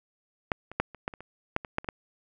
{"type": "clicks", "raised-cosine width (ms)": 0.5, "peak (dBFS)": [-10, -26, -9, -29, -15, -27, -28, -10, -23, -11, -28, -15], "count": 12, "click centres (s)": [0.518, 0.716, 0.8, 0.947, 1.079, 1.138, 1.206, 1.564, 1.648, 1.784, 1.845, 1.888], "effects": []}